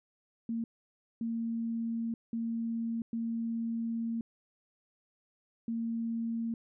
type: tone bursts at uneven times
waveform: sine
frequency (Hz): 229.4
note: A#3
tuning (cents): -28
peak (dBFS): -31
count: 5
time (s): 0.49-0.64 / 1.21-2.14 / 2.33-3.02 / 3.13-4.21 / 5.68-6.54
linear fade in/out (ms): 2
effects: none